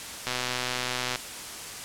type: click train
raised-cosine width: 0.2 ms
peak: -11 dBFS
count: 112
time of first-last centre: 0.27-1.158 s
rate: 125 Hz
effects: white hiss -38 dBFS RMS until 1.84 s + low-pass 10000 Hz 12 dB/octave